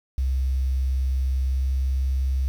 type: tone with pitch glide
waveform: sine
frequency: 65.6 to 66.13 Hz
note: C2 to C2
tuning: +5 to +19 cents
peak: -19 dBFS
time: 0.18-2.48 s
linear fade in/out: 0 ms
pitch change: +14 cents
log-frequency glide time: 1.49-1.65 s
effects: tanh soft clip ceiling -16 dBFS + 8-bit